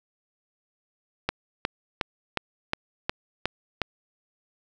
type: click train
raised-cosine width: 0.3 ms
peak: -8 dBFS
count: 8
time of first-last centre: 1.29-3.817 s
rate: 2.77 Hz
effects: none